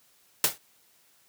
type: noise with exponential decay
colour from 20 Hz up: white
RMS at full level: -18 dBFS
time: 0.44-0.58 s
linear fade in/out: 1 ms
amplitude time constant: 30 ms
effects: white hiss -63 dBFS RMS until 1.28 s + high-pass 80 Hz 12 dB/octave